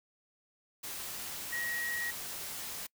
sine tone in noise, 1900 Hz, A#6, 33 cents sharp, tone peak -34 dBFS, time 1.52-2.11 s, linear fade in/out 10 ms, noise white, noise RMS -41 dBFS, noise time 0.83-2.87 s, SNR +4 dB, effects noise-tail reverb RT60 0.1 s tail -25 dB re dry

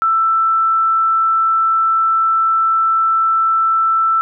sine tone, 1328 Hz, E6, 12 cents sharp, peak -11 dBFS, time 0.02-4.21 s, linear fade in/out 0 ms, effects none

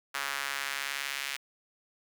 sawtooth tone with high-pass filter sweep, 139.3 Hz, C#3, 9 cents sharp, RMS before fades -35 dBFS, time 0.14-1.37 s, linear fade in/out 10 ms, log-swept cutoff 1400 to 2200 Hz, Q 1.5, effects none

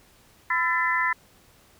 harmonic tone with a mistuned harmonic, 336.9 Hz, E4, 38 cents sharp, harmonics 3 / 4 / 5 / 6, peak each -26 / -30 / -25 / -27 dBFS, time 0.5-1.13 s, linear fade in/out 5 ms, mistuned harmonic 5, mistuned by +81 cents, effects pink hiss -57 dBFS RMS until 1.79 s

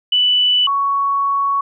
sine tone pair in turn, 2977 / 1115.1 Hz, F#7 / C#6, +10 / +10 cents, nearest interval octave + perfect fourth, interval 1700 cents, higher first, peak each -11 / -14 dBFS, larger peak first, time 0.12-0.67 / 0.67-1.61 s, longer second, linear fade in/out 5 ms, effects none

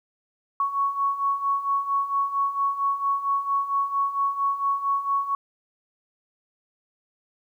sine beating tone pair, 1108.7 / 1113.1 Hz, C#6 / C#6, 0 / +7 cents, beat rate 4.4 Hz, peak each -28 / -23 dBFS, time 0.6-5.35 s, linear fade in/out 2 ms, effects 10-bit

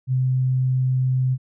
sine tone, 129.1 Hz, C3, 23 cents flat, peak -17 dBFS, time 0.07-1.38 s, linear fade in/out 50 ms, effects none

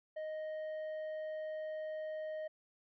sine tone with tanh clipping, 622.3 Hz, D#5, in tune, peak -40 dBFS, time 0.16-2.48 s, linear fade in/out 10 ms, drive 6 dB, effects none

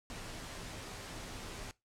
pink noise with comb filter, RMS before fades -45 dBFS, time 0.1-1.71 s, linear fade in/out 0 ms, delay 14 ms, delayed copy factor -0.5, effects noise-tail reverb RT60 0.2 s tail -20 dB re dry + low-pass 9000 Hz 12 dB/octave

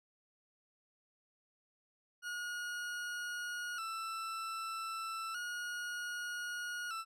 40% pulse tone with vibrato, 1385 Hz, F6, 15 cents flat, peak -38 dBFS, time 2.22-7.05 s, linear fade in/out 50 ms, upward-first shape square, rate 0.32 Hz, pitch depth 70 cents each way, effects low-pass 11000 Hz 12 dB/octave

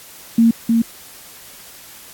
sine tone with echo, 229.5 Hz, A#3, 27 cents flat, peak -8 dBFS, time 0.38-0.51 s, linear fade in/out 5 ms, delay 310 ms, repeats 1, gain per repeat -3 dB, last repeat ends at 0.82 s, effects white hiss -40 dBFS RMS until 2.13 s + AAC 64 kbps

